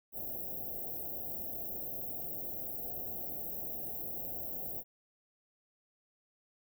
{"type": "band-stop noise", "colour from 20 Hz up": "white", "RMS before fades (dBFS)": -40, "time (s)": [0.12, 4.84], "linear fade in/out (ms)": 50, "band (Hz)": [780, 13000], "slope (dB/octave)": 96, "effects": []}